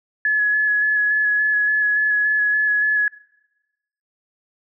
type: tone with vibrato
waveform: sine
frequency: 1699 Hz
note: G#6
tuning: 39 cents sharp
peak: -15 dBFS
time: 0.25-3.08 s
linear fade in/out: 2 ms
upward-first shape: square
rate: 3.5 Hz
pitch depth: 14 cents each way
effects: noise-tail reverb RT60 1.0 s tail -24 dB re dry